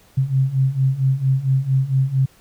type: beating tone pair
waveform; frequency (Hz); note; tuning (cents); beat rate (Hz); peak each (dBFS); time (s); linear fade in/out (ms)
sine; 130.81 / 135.21; C3 / C#3; 0 / -43; 4.4; -20 / -17; 0.17-2.26; 10
effects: pink hiss -53 dBFS RMS until 2.4 s